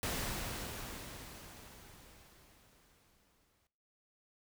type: noise with exponential decay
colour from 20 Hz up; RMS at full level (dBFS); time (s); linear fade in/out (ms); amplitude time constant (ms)
pink; -36; 0.03-3.67; 1; 790
effects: noise-tail reverb RT60 0.6 s tail -18 dB re dry